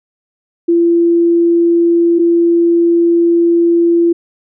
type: tone pair in turn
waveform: sine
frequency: 340 / 340 Hz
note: F4 / F4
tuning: -46 / -46 cents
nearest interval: unison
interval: 0 cents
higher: neither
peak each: -7 dBFS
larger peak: neither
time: 0.68-2.19 / 2.19-4.13 s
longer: second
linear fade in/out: 10 ms
effects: none